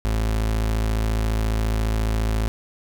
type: tone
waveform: 35% pulse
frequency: 54.5 Hz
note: A1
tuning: 16 cents flat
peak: -18 dBFS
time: 0.05-2.48 s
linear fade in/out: 0 ms
effects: none